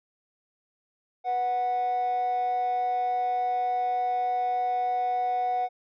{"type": "tone pair together", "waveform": "triangle", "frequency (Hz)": [491.9, 737], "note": ["B4", "F#5"], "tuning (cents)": [-7, -7], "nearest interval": "perfect fifth", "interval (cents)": 700, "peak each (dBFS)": [-33, -21], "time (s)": [1.24, 5.69], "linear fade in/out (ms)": 50, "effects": ["tanh soft clip ceiling -20 dBFS", "resampled to 11025 Hz"]}